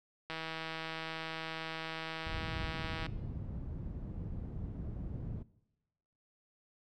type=click train; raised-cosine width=0.3 ms; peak=-24 dBFS; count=446; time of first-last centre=0.3-3.064 s; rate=161 Hz
type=low-pass noise; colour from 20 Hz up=white; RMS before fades=-41 dBFS; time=2.26-5.43 s; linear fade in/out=10 ms; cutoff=130 Hz; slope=12 dB/octave
effects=noise-tail reverb RT60 1.0 s tail -21 dB re dry